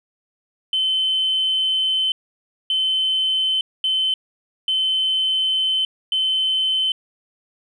sine tone bursts at uneven times, 3064 Hz, G7, 40 cents flat, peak -16 dBFS, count 5, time 0.73-2.12 / 2.7-3.61 / 3.84-4.14 / 4.68-5.85 / 6.12-6.92 s, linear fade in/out 2 ms, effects tanh soft clip ceiling -12 dBFS

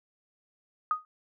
sine tone with exponential decay, 1244.5 Hz, D#6, in tune, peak -20 dBFS, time 0.91-1.05 s, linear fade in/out 1 ms, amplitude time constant 29 ms, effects none

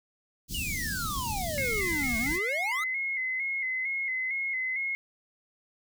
pink band-stop noise, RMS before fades -35 dBFS, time 0.48-2.4 s, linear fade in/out 50 ms, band 260 to 4200 Hz, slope 24 dB/octave
square exponential two-way sweep, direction down then up, 2989 to 217.1 to 1337 Hz, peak -33 dBFS, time 0.54-2.84 s, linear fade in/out 5 ms, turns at 2.18 s
sine tone with vibrato, 2101 Hz, C7, 7 cents sharp, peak -28 dBFS, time 1.58-4.95 s, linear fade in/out 0 ms, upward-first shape square, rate 2.2 Hz, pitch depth 50 cents each way
effects none

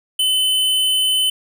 square tone, 3034 Hz, F#7, 43 cents sharp, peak -15 dBFS, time 0.19-1.3 s, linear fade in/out 5 ms, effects none

